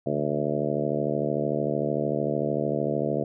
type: harmonic tone with a mistuned harmonic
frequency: 73.3 Hz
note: D2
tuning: 3 cents flat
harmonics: 2 / 3 / 4 / 5 / 6 / 7 / 8 / 9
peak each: -32 / -32 / -32 / -32 / -32 / -32 / -32 / -32 dBFS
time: 0.06-3.24 s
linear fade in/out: 5 ms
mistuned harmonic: 2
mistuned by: -57 cents
effects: none